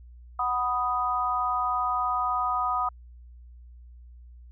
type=chord; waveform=sine; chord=B major; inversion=second; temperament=equal; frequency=740 / 987.8 / 1244.5 Hz; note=F#5 / B5 / D#6; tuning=0 / 0 / 0 cents; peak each=-30 / -30 / -26 dBFS; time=0.39-2.89 s; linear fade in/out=5 ms; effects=added 60 Hz sine -45 dBFS peak until 4.51 s